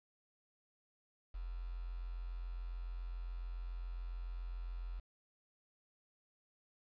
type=tone with quantisation; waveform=sine; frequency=43.58 Hz; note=F1; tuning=3 cents flat; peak=-40 dBFS; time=1.34-5 s; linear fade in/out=10 ms; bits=10; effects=resampled to 11025 Hz